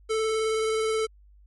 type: tone with vibrato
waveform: square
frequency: 440 Hz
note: A4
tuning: in tune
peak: -24 dBFS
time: 0.09-1.07 s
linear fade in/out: 20 ms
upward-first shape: triangle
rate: 19 Hz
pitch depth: 17 cents each way
effects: added 50 Hz sine -51 dBFS peak until 1.46 s + MP3 48 kbps